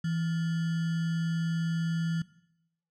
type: tone with sample-and-hold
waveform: sine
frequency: 164.9 Hz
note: E3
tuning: 1 cent sharp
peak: -27 dBFS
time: 0.04-2.22 s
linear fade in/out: 5 ms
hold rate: 1575 Hz
effects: noise-tail reverb RT60 0.8 s tail -18 dB re dry + low-pass 6000 Hz 12 dB/octave